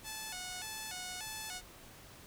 5% pulse tone with vibrato, 798 Hz, G5, 31 cents sharp, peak -29 dBFS, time 0.03-1.62 s, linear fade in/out 50 ms, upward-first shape square, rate 1.7 Hz, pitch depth 150 cents each way, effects pink hiss -55 dBFS RMS until 2.26 s

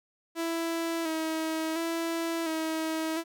sawtooth tone with vibrato, 325.4 Hz, E4, 22 cents flat, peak -25 dBFS, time 0.35-3.24 s, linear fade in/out 50 ms, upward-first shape square, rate 0.71 Hz, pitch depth 33 cents each way, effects none

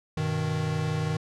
square chord, G augmented, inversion none, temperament equal, 98 / 123.47 / 155.56 Hz, G2 / B2 / D#3, 0 / 0 / 0 cents, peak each -34 / -34 / -28 dBFS, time 0.17-1.17 s, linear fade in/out 5 ms, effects low-pass 7000 Hz 12 dB/octave

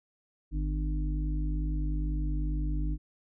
harmonic tone with a mistuned harmonic, 50.3 Hz, G1, 45 cents sharp, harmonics 1 / 3 / 5 / 6, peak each -28 / -37 / -44 / -39 dBFS, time 0.51-2.98 s, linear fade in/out 50 ms, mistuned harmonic 1, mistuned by +27 cents, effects none

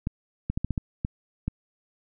clicks, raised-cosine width 5 ms, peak -14 dBFS, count 8, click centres 0.071 / 0.5 / 0.575 / 0.646 / 0.707 / 0.778 / 1.049 / 1.48 s, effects none

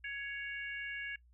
harmonic tone, 557 Hz, C#5, 8 cents sharp, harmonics 3 / 4 / 5, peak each -41 / -43 / -46 dBFS, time 0.04-1.16 s, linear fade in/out 5 ms, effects noise-tail reverb RT60 0.1 s tail -22 dB re dry + added 60 Hz sine -61 dBFS peak until 1.33 s

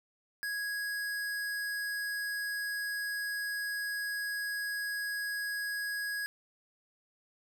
square tone, 1660 Hz, G#6, 1 cent flat, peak -34 dBFS, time 0.43-6.26 s, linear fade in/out 0 ms, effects none

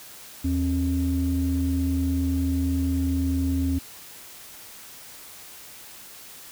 sine tone pair together, 80 / 269.1 Hz, D#2 / C4, +49 / +49 cents, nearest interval octave + major sixth, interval 2100 cents, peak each -23 dBFS, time 0.44-3.79 s, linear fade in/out 10 ms, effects tanh soft clip ceiling -15 dBFS + white hiss -44 dBFS RMS until 6.51 s

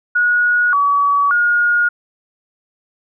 sine tone with pitch steps, 1453 / 1137 / 1432 Hz, F#6 / C#6 / F6, -32 / +44 / +43 cents, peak -11 dBFS, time 0.15-1.89 s, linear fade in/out 10 ms, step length 580 ms, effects none

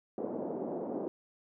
pink band-pass noise, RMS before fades -37 dBFS, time 0.18-1.08 s, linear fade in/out 0 ms, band 240 to 630 Hz, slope 24 dB/octave, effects none

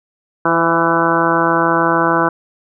harmonic tone with a mistuned harmonic, 166.5 Hz, E3, 18 cents sharp, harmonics 1 / 2 / 3 / 4 / 5 / 6 / 7 / 8 / 9, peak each -24 / -18 / -21 / -21 / -22 / -18 / -21 / -20 / -20 dBFS, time 0.45-2.29 s, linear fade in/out 5 ms, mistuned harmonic 3, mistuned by +17 cents, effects none

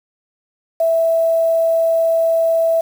sine tone with quantisation, 658 Hz, E5, 3 cents flat, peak -12 dBFS, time 0.8-2.81 s, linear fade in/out 5 ms, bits 6, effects none

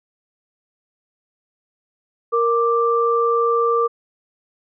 sine tone pair together, 466.2 / 1177.1 Hz, A#4 / D6, 0 / +4 cents, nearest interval octave + major third, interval 1604 cents, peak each -17 / -18 dBFS, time 2.32-3.88 s, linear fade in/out 20 ms, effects none

